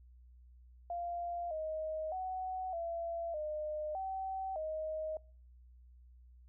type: tone with pitch steps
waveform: sine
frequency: 694 / 627 / 747 / 675 / 609 / 766 / 626 Hz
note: F5 / D#5 / F#5 / E5 / D#5 / G5 / D#5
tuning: -11 / +13 / +16 / +41 / -37 / -40 / +10 cents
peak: -36 dBFS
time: 0.9-5.17 s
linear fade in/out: 2 ms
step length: 610 ms
effects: noise-tail reverb RT60 0.5 s tail -26 dB re dry + added 61 Hz sine -56 dBFS peak until 6.48 s